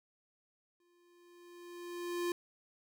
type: tone with exponential growth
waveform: square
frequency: 349.2 Hz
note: F4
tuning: in tune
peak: -32 dBFS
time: 0.8-2.32 s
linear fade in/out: 2 ms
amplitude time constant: 330 ms
effects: none